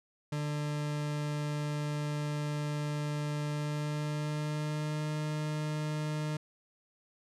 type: tone with pitch glide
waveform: 40% pulse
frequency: 148.4 to 152.22 Hz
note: D3 to D#3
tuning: +18 to -38 cents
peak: -31 dBFS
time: 0.32-6.37 s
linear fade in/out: 5 ms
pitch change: +44 cents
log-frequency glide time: 3.49-5.1 s
effects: low-pass 9000 Hz 12 dB/octave